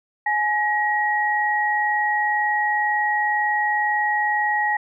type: tone pair together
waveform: sine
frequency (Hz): 842 / 1900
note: G#5 / A#6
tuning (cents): +24 / +33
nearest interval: octave + major second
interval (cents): 1409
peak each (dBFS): -21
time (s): 0.26-4.77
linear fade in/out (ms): 5
effects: none